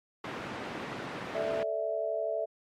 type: band-pass noise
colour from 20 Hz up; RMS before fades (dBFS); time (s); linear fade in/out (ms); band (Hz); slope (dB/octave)
pink; -39; 0.24-1.63; 2; 190 to 2300; 12
type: chord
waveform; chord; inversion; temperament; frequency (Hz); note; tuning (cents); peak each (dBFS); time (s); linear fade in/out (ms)
sine; A suspended fourth; none; equal; 440 / 587.3 / 659.3; A4 / D5 / E5; 0 / 0 / 0; -36 / -35 / -31; 1.34-2.46; 20
effects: MP3 64 kbps